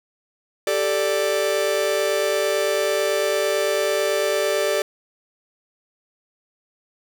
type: chord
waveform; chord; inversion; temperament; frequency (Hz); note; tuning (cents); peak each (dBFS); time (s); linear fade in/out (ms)
45% pulse; G suspended second; none; just; 392 / 441 / 588; G4 / A4 / D5; 0 / +4 / +2; -25 / -25 / -22; 0.67-4.82; 2
effects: none